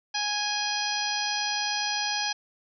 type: harmonic tone with a mistuned harmonic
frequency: 830.6 Hz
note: G#5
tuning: in tune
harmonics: 1 / 2 / 3 / 4 / 5 / 6 / 7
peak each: -32 / -34 / -35 / -35 / -35 / -32 / -36 dBFS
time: 0.14-2.33 s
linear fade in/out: 10 ms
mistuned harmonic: 4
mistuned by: -42 cents
effects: none